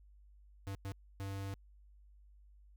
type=tone bursts at uneven times; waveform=square; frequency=98 Hz; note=G2; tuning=in tune; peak=-40 dBFS; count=3; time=0.67-0.75 / 0.85-0.92 / 1.2-1.54 s; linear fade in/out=0 ms; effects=added 50 Hz sine -58 dBFS peak until 2.76 s